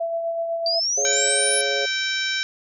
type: tone with tremolo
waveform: sine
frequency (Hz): 668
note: E5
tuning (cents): +23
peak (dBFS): -21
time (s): 0-0.8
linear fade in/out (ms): 10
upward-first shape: sine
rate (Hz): 8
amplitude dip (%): 35
type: exponential sweep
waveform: sine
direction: up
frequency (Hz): 4626 to 10548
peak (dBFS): -20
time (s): 0.66-1.61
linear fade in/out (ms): 2
type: chord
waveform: sine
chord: Db major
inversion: second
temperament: equal with one note detuned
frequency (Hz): 419.6 / 554.4 / 698.5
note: Ab4 / Db5 / F5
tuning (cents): +18 / 0 / 0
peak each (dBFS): -28 / -26 / -32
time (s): 0.97-1.86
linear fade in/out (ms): 10
type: harmonic tone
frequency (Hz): 774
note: G5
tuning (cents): -22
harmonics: 2 / 3 / 4 / 5 / 6 / 7 / 8 / 9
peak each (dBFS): -26 / -29 / -32 / -28 / -40 / -29 / -40 / -41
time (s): 1.05-2.43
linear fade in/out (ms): 0
effects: none